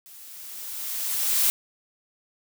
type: noise with level ramp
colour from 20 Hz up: blue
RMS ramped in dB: -47 to -20 dBFS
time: 0.06-1.5 s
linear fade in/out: 0 ms
effects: none